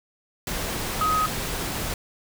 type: tone in noise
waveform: sine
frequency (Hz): 1261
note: D#6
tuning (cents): +23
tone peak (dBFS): -20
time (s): 1.01-1.26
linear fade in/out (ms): 2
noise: pink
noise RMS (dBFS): -29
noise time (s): 0.47-1.94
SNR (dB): +6
effects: none